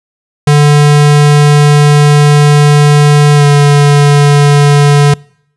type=tone with pitch glide; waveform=square; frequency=146.83 to 144.56 Hz; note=D3 to D3; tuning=0 to -27 cents; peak=-3 dBFS; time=0.47-5.14 s; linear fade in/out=5 ms; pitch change=-27 cents; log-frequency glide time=3.35-3.44 s; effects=noise-tail reverb RT60 0.7 s tail -26 dB re dry + resampled to 24000 Hz